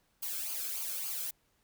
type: noise with flanger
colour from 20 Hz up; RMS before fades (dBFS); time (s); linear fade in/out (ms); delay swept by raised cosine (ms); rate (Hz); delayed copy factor
blue; -37; 0.22-1.31; 10; 0.53 to 1.08; 3.5; -0.6
effects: pink hiss -73 dBFS RMS until 1.63 s